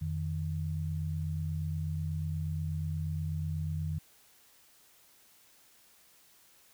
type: tone pair together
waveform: sine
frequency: 86.9 / 155.18 Hz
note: F2 / D#3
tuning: -8 / -4 cents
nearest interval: minor seventh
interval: 1004 cents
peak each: -34 / -34 dBFS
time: 0.01-3.99 s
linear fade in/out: 10 ms
effects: white hiss -62 dBFS RMS until 6.73 s